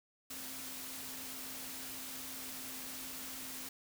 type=tone in noise; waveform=sine; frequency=261.6 Hz; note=C4; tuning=in tune; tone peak=-54 dBFS; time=0.3-3.69 s; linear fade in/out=5 ms; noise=white; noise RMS=-45 dBFS; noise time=0.3-3.69 s; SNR=-12 dB; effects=none